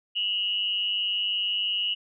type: tone with amplitude modulation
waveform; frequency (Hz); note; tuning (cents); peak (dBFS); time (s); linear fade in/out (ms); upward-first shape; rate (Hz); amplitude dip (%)
sine; 2900; F#7; -35; -21; 0.15-1.95; 20; sine; 197; 70
effects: none